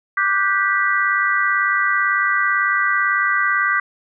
sine chord, G major seventh, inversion second, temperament just, 1176 / 1470 / 1568 / 1960 Hz, D6 / F#6 / G6 / B6, +2 / -12 / 0 / -14 cents, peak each -20 / -24 / -20 / -20 dBFS, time 0.17-3.8 s, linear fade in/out 5 ms, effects none

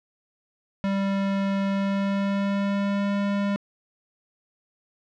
square tone with pitch glide, 196.4 to 200.8 Hz, G3 to G3, +4 to +42 cents, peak -23 dBFS, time 0.84-3.56 s, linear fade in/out 0 ms, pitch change +38 cents, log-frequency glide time 1.67-3.15 s, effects low-pass 3000 Hz 12 dB/octave

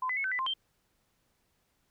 sine tone with pitch steps, 1023 / 2014 / 2192 / 1531 / 1990 / 1049 / 3138 Hz, C6 / B6 / C#7 / G6 / B6 / C6 / G7, -39 / +33 / -20 / -41 / +13 / +4 / +1 cents, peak -29 dBFS, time 0.02-0.538 s, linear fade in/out 5 ms, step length 74 ms, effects pink hiss -74 dBFS RMS until 1.9 s

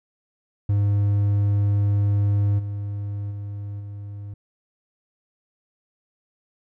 triangle tone with level steps, 101.7 Hz, G#2, 36 cents flat, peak -15 / -24 / -27 / -30 dBFS, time 0.69-4.34 s, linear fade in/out 5 ms, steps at 2.58 / 3.3 / 3.79 s, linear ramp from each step 20 ms, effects none

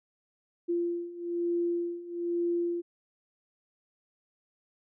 sine beating tone pair, 344.2 / 345.3 Hz, F4 / F4, -25 / -20 cents, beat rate 1.1 Hz, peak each -33 / -30 dBFS, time 0.68-2.82 s, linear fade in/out 20 ms, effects none

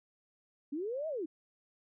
sine linear two-way sweep, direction up then down, 267.7 to 654 to 288.5 Hz, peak -34 dBFS, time 0.72-1.26 s, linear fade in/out 10 ms, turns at 1.08 s, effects none

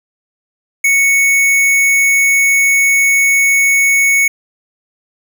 square tone, 2217 Hz, C#7, in tune, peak -9 dBFS, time 0.84-4.28 s, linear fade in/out 5 ms, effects none

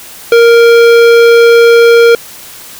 sine tone with hard clipping, 466.8 Hz, A#4, 2 cents sharp, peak -3 dBFS, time 0.32-2.15 s, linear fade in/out 2 ms, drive 15 dB, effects white hiss -30 dBFS RMS until 2.79 s

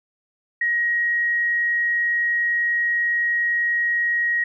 sine tone, 1891 Hz, A#6, 24 cents sharp, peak -18 dBFS, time 0.61-4.44 s, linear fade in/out 5 ms, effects none

